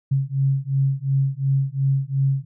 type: beating tone pair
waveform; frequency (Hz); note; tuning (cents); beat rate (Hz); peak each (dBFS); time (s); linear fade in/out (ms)
sine; 134.9 / 137.7; C#3 / C#3; -47 / -11; 2.8; -21; 0.11-2.45; 10
effects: none